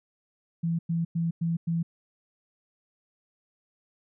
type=tone bursts; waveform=sine; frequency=167 Hz; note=E3; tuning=23 cents sharp; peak=-24 dBFS; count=5; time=0.63-1.83 s; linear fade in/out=10 ms; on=160 ms; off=100 ms; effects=none